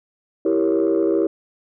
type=chord; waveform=sine; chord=E diminished seventh; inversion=none; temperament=equal; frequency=329.6 / 392 / 466.2 / 554.4 Hz; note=E4 / G4 / Bb4 / Db5; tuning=0 / 0 / 0 / 0 cents; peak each=-18 / -19 / -22 / -24 dBFS; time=0.45-1.27 s; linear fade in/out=5 ms; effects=tanh soft clip ceiling -10 dBFS